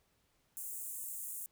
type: high-pass noise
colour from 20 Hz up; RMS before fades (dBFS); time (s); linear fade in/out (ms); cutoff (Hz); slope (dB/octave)
pink; -43; 0.57-1.46; 0; 7600; 48
effects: pink hiss -75 dBFS RMS until 1.51 s